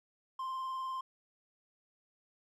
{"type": "tone with vibrato", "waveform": "triangle", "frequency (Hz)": 1046.5, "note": "C6", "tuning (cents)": 0, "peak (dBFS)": -34, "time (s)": [0.39, 1.01], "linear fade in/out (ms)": 5, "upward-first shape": "triangle", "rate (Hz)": 20, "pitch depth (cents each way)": 31, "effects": []}